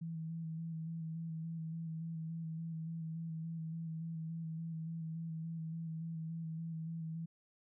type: tone with vibrato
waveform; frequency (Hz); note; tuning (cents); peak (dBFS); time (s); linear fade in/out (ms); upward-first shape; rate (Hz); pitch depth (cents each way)
sine; 162.8; E3; -21; -39; 0.01-7.26; 10; square; 3.5; 22
effects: none